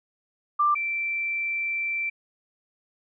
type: tone pair in turn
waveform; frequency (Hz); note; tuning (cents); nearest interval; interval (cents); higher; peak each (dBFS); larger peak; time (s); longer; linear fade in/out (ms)
sine; 1183 / 2342; D6 / D7; +12 / -5; octave; 1183; second; -18 / -25; first; 0.59-0.75 / 0.75-2.1; second; 10
effects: none